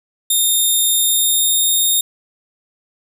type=tone with pitch glide; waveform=5% pulse; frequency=3663 to 3688 Hz; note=A#7 to A#7; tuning=-31 to -19 cents; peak=-6 dBFS; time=0.3-2.01 s; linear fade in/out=5 ms; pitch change=+12 cents; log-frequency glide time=0.94-1.79 s; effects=none